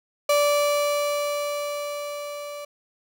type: tone with level ramp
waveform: 35% pulse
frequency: 582 Hz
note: D5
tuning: 16 cents flat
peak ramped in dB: -15 to -32 dBFS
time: 0.29-2.65 s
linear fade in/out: 5 ms
effects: none